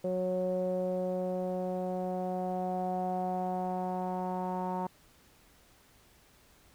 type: tone with low-pass filter sweep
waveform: sawtooth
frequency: 183.3 Hz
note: F#3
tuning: 16 cents flat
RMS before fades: -33 dBFS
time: 0.04-4.87 s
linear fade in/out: 5 ms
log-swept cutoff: 530 to 890 Hz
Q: 6.3
effects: pink hiss -62 dBFS RMS until 6.74 s